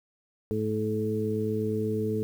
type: harmonic tone with a mistuned harmonic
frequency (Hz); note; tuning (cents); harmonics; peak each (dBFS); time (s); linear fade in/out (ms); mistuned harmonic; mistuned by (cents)
108.1; A2; -30; 1 / 2 / 3 / 4; -32 / -31 / -35 / -29; 0.51-2.23; 0; 1; -16
effects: 9-bit